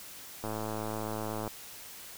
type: click train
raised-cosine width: 1 ms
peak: -22 dBFS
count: 113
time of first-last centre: 0.44-1.477 s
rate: 108 Hz
effects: white hiss -47 dBFS RMS until 2.17 s